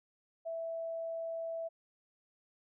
sine tone, 659.3 Hz, E5, in tune, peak -36 dBFS, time 0.45-1.69 s, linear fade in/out 20 ms, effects none

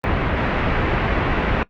pink low-pass noise, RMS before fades -20 dBFS, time 0.04-1.63 s, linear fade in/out 0 ms, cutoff 2500 Hz, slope 24 dB/octave, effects noise-tail reverb RT60 0.1 s tail -20 dB re dry + Opus 32 kbps

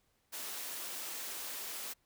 white high-pass noise, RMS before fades -42 dBFS, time 0.32-1.94 s, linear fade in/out 20 ms, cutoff 280 Hz, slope 12 dB/octave, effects pink hiss -75 dBFS RMS until 2.05 s

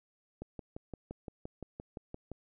click train, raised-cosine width 2 ms, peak -28 dBFS, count 12, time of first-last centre 0.42-2.317 s, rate 5.8 Hz, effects none

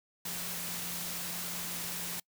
sine tone in noise, 174.61 Hz, F3, in tune, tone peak -47 dBFS, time 0.25-2.2 s, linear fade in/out 5 ms, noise white, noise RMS -38 dBFS, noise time 0.25-2.2 s, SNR -12 dB, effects noise-tail reverb RT60 0.1 s tail -26 dB re dry

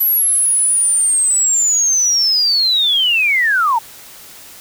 sine linear sweep, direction down, 11860 to 860 Hz, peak -11 dBFS, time 0-3.79 s, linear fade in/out 10 ms, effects white hiss -38 dBFS RMS until 4.6 s

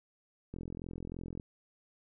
click train, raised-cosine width 3 ms, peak -29 dBFS, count 38, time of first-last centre 0.54-1.398 s, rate 43.1 Hz, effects none

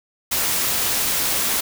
white noise, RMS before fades -21 dBFS, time 0.31-1.61 s, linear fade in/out 10 ms, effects none

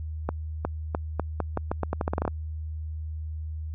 accelerating click train, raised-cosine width 1 ms, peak -12 dBFS, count 16, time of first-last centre 0.29-2.278 s, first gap 360 ms, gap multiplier 0.83, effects added 78 Hz sine -31 dBFS peak until 3.74 s

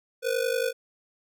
square ring-modulated tone, 493.9 Hz, B4, in tune, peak -22 dBFS, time 0.22-0.73 s, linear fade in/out 50 ms, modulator 25.4 Hz, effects none

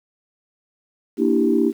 sine chord, E half-diminished seventh, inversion second, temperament equal, 233.1 / 293.7 / 329.6 / 392 Hz, Bb3 / D4 / E4 / G4, 0 / 0 / 0 / 0 cents, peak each -20 dBFS, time 1.17-1.73 s, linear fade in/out 50 ms, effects tanh soft clip ceiling -4 dBFS + 8-bit

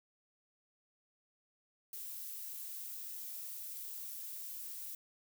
violet noise, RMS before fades -45 dBFS, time 1.93-4.95 s, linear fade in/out 2 ms, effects none

